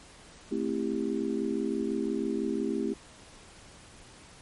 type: chord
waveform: sine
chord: A minor seventh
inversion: none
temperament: just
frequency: 220 / 264 / 330 / 396 Hz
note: A3 / C4 / E4 / G4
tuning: 0 / +16 / +2 / +18 cents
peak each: -33 dBFS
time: 0.51-2.94 s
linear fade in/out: 10 ms
effects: pink hiss -52 dBFS RMS until 4.41 s + MP3 48 kbps